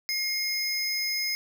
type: tone pair together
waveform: square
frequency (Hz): 2137 / 5083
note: C7 / D#8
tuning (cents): +36 / +36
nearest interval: octave + minor third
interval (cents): 1500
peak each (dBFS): -31 / -29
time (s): 0.09-1.35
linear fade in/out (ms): 0
effects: none